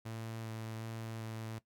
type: tone with vibrato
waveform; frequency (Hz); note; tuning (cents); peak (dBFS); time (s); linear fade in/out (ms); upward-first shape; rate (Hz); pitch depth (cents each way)
sawtooth; 112.1; A2; +33; -37; 0.05-1.59; 10; square; 1.3; 10
effects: noise-tail reverb RT60 0.1 s tail -17 dB re dry